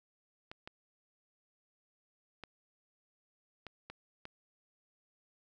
clicks, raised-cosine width 0.3 ms, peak -29 dBFS, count 6, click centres 0.515 / 0.675 / 2.437 / 3.667 / 3.9 / 4.254 s, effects none

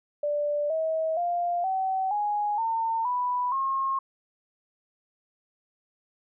sine tone with pitch steps, 587.3 / 640.5 / 698.4 / 761.6 / 830.6 / 905.7 / 987.7 / 1077.1 Hz, D5 / E5 / F5 / F#5 / G#5 / A5 / B5 / C6, 0 / -50 / 0 / +50 / 0 / +50 / 0 / +50 cents, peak -24 dBFS, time 0.23-3.99 s, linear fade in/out 5 ms, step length 470 ms, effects none

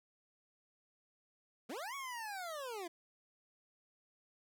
25% pulse linear two-way sweep, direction up then down, 196 to 1130 to 325.9 Hz, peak -38 dBFS, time 1.69-2.88 s, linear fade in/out 10 ms, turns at 1.95 s, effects none

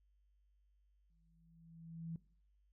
sine tone with exponential growth, 164.81 Hz, E3, in tune, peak -40 dBFS, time 1.1-2.16 s, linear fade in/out 2 ms, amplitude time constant 230 ms, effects noise-tail reverb RT60 0.5 s tail -19 dB re dry + added 50 Hz sine -70 dBFS peak until 2.72 s

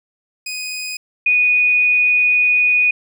20% pulse / sine tone pair in turn, 2496 / 2473 Hz, D#7 / D#7, +5 / -11 cents, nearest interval unison, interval 16 cents, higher first, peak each -19 / -11 dBFS, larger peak second, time 0.46-0.97 / 1.26-2.91 s, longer second, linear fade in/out 5 ms, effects none

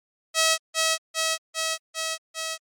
5% pulse tone with echo, 644 Hz, E5, 41 cents flat, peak -7 dBFS, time 0.34-0.58 s, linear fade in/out 50 ms, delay 400 ms, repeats 5, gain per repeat -2 dB, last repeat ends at 2.58 s, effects MP3 64 kbps

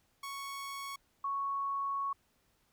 sawtooth / sine tone pair in turn, 1108.7 / 1108.7 Hz, C#6 / C#6, 0 / 0 cents, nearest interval unison, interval 0 cents, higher neither, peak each -36 / -32 dBFS, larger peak second, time 0.23-0.96 / 1.24-2.13 s, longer second, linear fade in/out 5 ms, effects pink hiss -73 dBFS RMS until 2.72 s

